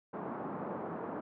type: band-pass noise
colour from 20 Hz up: pink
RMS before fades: -40 dBFS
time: 0.13-1.21 s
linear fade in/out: 10 ms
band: 170 to 1200 Hz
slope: 24 dB/octave
effects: none